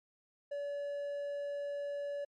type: tone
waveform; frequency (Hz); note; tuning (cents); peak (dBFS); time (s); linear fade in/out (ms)
triangle; 572; D5; -46; -34; 0.51-2.25; 10
effects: MP3 48 kbps